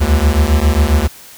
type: beating tone pair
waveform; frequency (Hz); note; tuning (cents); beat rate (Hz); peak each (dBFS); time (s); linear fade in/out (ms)
square; 69.9 / 77.3; C#2 / D#2; +15 / -11; 7.4; -13; 0-1.08; 20
effects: white hiss -38 dBFS RMS until 1.37 s